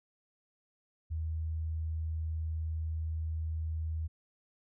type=tone; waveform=sine; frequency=79.8 Hz; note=D#2; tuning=44 cents sharp; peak=-32 dBFS; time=1.1-4.08 s; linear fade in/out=20 ms; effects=none